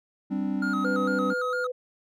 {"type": "chord", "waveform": "triangle", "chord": "G suspended fourth", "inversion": "none", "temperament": "equal", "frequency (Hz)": [196, 261.6, 293.7], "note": ["G3", "C4", "D4"], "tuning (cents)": [0, 0, 0], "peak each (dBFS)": [-27, -28, -29], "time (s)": [0.3, 1.34], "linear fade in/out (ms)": 20}
{"type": "tone with vibrato", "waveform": "triangle", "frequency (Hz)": 1341, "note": "E6", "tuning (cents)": 29, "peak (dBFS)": -26, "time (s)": [0.62, 1.67], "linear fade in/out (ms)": 5, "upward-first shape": "square", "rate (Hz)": 4.4, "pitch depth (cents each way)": 95}
{"type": "tone", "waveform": "sine", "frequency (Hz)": 500, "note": "B4", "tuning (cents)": 21, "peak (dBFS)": -28, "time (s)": [0.84, 1.72], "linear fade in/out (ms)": 10}
{"effects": []}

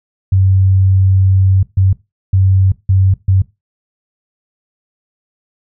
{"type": "tone bursts at uneven times", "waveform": "sine", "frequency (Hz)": 95.3, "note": "G2", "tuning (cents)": -48, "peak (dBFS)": -7, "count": 5, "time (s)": [[0.32, 1.63], [1.77, 1.93], [2.33, 2.72], [2.89, 3.14], [3.28, 3.42]], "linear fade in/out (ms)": 5, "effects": ["noise-tail reverb RT60 0.2 s tail -17 dB re dry"]}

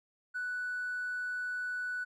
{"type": "tone with hard clipping", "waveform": "sine", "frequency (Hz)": 1484, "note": "F#6", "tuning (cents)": 5, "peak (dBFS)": -34, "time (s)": [0.34, 2.05], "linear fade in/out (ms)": 20, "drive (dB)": 1, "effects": []}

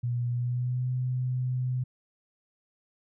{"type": "tone with pitch glide", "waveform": "sine", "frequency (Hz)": [121, 126.8], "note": ["B2", "B2"], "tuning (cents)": [-35, 46], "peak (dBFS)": -26, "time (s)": [0.03, 1.84], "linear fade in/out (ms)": 10, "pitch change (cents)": 81, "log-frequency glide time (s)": [0.31, 0.9], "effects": []}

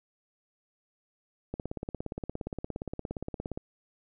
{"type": "click train", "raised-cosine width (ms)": 2, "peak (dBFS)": -21, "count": 36, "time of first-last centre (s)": [1.54, 3.575], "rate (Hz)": 17.2, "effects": []}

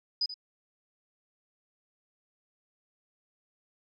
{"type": "tone with echo", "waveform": "sine", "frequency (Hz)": 4978, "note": "D#8", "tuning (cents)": 0, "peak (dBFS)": -25, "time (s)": [0.21, 0.26], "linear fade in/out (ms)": 5, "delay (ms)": 82, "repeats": 1, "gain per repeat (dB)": -12, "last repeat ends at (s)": 0.342, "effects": ["MP3 64 kbps"]}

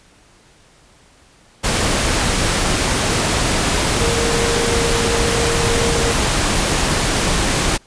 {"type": "tone in noise", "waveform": "sine", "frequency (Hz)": 465.8, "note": "A#4", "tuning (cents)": -1, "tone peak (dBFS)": -20, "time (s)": [4, 6.13], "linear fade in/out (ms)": 20, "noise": "pink", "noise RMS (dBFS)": -17, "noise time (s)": [1.63, 7.78], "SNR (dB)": -6, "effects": ["pink hiss -50 dBFS RMS until 7.86 s", "resampled to 22050 Hz"]}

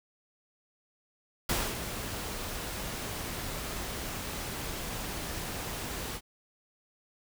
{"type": "noise with ADSR envelope", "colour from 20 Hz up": "pink", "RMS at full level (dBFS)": -28, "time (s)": [1.49, 6.21], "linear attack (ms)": 4, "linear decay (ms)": 250, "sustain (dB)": -9, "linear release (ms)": 58, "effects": []}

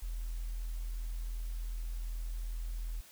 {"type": "tone", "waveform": "triangle", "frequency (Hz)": 41.32, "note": "E1", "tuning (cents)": 5, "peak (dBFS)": -31, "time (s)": [0.02, 3.01], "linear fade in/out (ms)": 10, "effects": ["tanh soft clip ceiling -33 dBFS", "white hiss -57 dBFS RMS until 3.11 s"]}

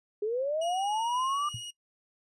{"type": "linear sweep", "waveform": "sine", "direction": "up", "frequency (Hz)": [406.2, 1200], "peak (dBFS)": -27, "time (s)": [0.22, 1.49], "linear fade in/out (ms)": 5}
{"type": "tone with vibrato", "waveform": "sawtooth", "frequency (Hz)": 2887, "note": "F#7", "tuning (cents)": -43, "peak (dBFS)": -35, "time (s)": [0.61, 1.71], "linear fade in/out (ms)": 10, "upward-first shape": "triangle", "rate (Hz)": 20, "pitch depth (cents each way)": 15}
{"type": "tone with exponential decay", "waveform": "sine", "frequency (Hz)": 116.54, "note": "A#2", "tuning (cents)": 0, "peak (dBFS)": -32, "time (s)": [1.54, 1.64], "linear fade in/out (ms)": 5, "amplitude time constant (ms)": 20}
{"effects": ["noise-tail reverb RT60 0.1 s tail -21 dB re dry", "resampled to 24000 Hz"]}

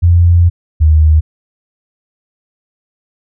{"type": "tone pair in turn", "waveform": "sine", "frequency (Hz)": [86.4, 77.71], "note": ["F2", "D#2"], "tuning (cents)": [-18, -2], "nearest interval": "major second", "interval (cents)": 184, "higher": "first", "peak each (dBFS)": -4, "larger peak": "neither", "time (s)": [[0.02, 0.5], [0.8, 1.21]], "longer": "first", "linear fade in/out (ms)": 20, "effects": []}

